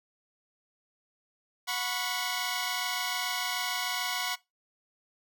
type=chord; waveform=10% pulse; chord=F# suspended fourth; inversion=none; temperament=equal with one note detuned; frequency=730.2 / 987.8 / 1108.7 Hz; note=F#5 / B5 / C#6; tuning=-23 / 0 / 0 cents; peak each=-26 dBFS; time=1.67-4.36 s; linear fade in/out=20 ms; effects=noise-tail reverb RT60 0.2 s tail -20 dB re dry